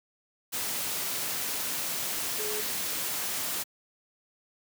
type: tone in noise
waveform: sine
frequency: 423.8 Hz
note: G#4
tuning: 35 cents sharp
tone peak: -35 dBFS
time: 2.38-2.62 s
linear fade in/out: 20 ms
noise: white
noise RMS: -32 dBFS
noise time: 0.52-3.64 s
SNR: -6 dB
effects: high-pass 100 Hz 12 dB/octave